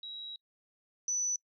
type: tone pair in turn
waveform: sine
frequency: 3862 / 5971 Hz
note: B7 / F#8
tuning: -39 / +15 cents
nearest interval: minor sixth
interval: 754 cents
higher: second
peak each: -40 / -29 dBFS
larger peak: second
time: 0.03-0.36 / 1.08-1.36 s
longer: first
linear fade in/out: 2 ms
effects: noise-tail reverb RT60 0.1 s tail -24 dB re dry